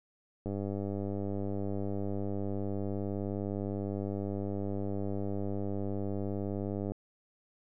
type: click train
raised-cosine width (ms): 2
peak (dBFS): -23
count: 645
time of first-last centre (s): 0.46-6.919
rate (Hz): 99.7
effects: none